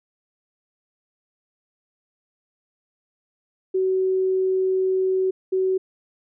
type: tone bursts at uneven times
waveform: sine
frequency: 376.5 Hz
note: F#4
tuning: 30 cents sharp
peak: -18 dBFS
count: 2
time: 3.74-5.31 / 5.52-5.78 s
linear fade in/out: 10 ms
effects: none